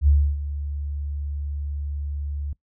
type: tone with ADSR envelope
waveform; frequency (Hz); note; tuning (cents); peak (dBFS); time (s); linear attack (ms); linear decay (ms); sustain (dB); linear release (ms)
sine; 72.1; D2; -31; -12; 0.01-2.53; 64; 290; -14; 3
effects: noise-tail reverb RT60 0.1 s tail -21 dB re dry